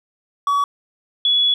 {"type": "tone pair in turn", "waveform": ["triangle", "sine"], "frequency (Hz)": [1134, 3392], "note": ["C#6", "G#7"], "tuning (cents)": [39, 36], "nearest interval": "octave + perfect fifth", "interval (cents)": 1897, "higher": "second", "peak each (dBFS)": -13, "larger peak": "neither", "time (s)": [[0.47, 0.64], [1.25, 1.54]], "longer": "second", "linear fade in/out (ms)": 2, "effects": []}